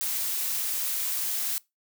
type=noise; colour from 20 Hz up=blue; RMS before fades=-29 dBFS; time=0.01-1.58 s; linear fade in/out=0 ms; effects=noise-tail reverb RT60 0.2 s tail -22 dB re dry